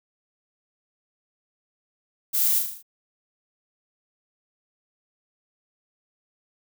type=noise with echo; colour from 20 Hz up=violet; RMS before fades=-23 dBFS; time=2.33-2.6 s; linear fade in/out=20 ms; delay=38 ms; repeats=6; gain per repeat=-4 dB; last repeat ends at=2.828 s; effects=none